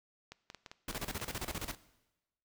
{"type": "clicks", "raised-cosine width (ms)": 0.2, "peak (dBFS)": -29, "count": 12, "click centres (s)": [0.32, 0.501, 0.547, 0.662, 0.715, 0.884, 0.928, 0.979, 1.03, 1.2, 1.31, 1.379]}
{"type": "noise with tremolo", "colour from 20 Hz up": "pink", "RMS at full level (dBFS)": -38, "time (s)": [0.88, 1.75], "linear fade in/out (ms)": 5, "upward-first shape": "square", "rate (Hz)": 15, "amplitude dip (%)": 80}
{"effects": ["noise-tail reverb RT60 1.0 s tail -18 dB re dry"]}